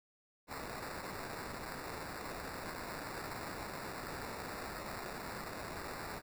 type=noise with sample-and-hold; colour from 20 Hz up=blue; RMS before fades=-44 dBFS; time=0.47-6.22 s; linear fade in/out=50 ms; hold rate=3150 Hz; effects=none